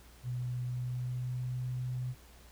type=tone with pitch glide; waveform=sine; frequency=123.9 to 126.07 Hz; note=B2 to B2; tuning=+6 to +36 cents; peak=-33 dBFS; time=0.23-2.15 s; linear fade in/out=50 ms; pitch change=+30 cents; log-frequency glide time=0.6-1.65 s; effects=added 60 Hz sine -56 dBFS peak until 2.51 s + pink hiss -59 dBFS RMS until 2.51 s